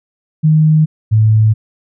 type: tone pair in turn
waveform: sine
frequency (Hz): 155.56 / 109.02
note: D#3 / A2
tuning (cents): 0 / -15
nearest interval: tritone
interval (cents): 615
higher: first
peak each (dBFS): -6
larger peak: neither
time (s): 0.43-0.86 / 1.11-1.54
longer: neither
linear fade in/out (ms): 20
effects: none

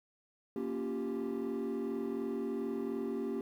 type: chord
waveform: triangle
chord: G half-diminished seventh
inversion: first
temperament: equal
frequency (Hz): 233.1 / 277.2 / 349.2 / 392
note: Bb3 / Db4 / F4 / G4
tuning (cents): 0 / 0 / 0 / 0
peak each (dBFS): -36 / -37 / -40 / -35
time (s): 0.56-3.41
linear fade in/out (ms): 2
effects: tanh soft clip ceiling -27 dBFS + 11-bit

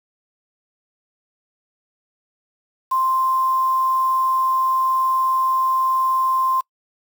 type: tone with quantisation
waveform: sine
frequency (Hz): 1046.5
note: C6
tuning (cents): 0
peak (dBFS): -16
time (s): 2.91-6.61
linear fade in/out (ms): 10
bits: 6
effects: noise-tail reverb RT60 0.1 s tail -25 dB re dry

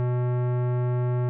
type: tone with tanh clipping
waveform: sine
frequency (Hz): 123.47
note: B2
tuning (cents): 0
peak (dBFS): -24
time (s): 0-1.29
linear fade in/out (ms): 0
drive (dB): 18
effects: none

